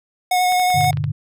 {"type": "tone with vibrato", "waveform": "square", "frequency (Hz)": 729, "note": "F#5", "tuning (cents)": -26, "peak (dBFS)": -15, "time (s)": [0.31, 0.91], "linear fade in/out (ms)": 5, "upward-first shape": "sine", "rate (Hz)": 11, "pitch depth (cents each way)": 13}
{"type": "clicks", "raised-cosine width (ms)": 0.3, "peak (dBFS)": -18, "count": 8, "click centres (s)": [0.522, 0.597, 0.703, 0.809, 0.844, 0.93, 0.972, 1.041]}
{"type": "chord", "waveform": "sine", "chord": "G minor", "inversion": "none", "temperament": "just", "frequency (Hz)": [98, 117.6, 147], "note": ["G2", "Bb2", "D3"], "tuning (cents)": [0, 16, 2], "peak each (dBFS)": [-25, -25, -21], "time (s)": [0.74, 1.12], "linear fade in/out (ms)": 10}
{"effects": []}